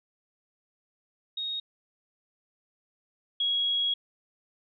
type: tone pair in turn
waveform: sine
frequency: 3741 / 3315 Hz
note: A#7 / G#7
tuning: +5 / -4 cents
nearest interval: major second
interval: 209 cents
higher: first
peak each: -30 / -24 dBFS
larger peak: second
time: 1.37-1.6 / 3.4-3.94 s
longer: second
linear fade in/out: 5 ms
effects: none